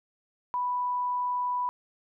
sine tone, 987.8 Hz, B5, in tune, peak -26 dBFS, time 0.54-1.69 s, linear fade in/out 0 ms, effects none

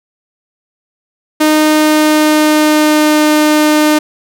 sawtooth tone with pitch glide, 307.6 to 303.7 Hz, D#4 to D#4, -20 to -42 cents, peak -3 dBFS, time 1.4-3.99 s, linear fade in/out 10 ms, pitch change -22 cents, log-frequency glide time 1.56-3.23 s, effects none

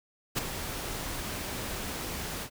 pink noise with ADSR envelope, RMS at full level -26 dBFS, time 0.35-2.5 s, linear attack 31 ms, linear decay 11 ms, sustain -10 dB, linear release 79 ms, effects none

